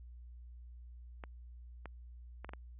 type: clicks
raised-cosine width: 0.5 ms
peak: -30 dBFS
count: 5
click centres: 1.238 / 1.857 / 2.446 / 2.492 / 2.535 s
effects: added 60 Hz sine -49 dBFS peak until 2.79 s + resampled to 8000 Hz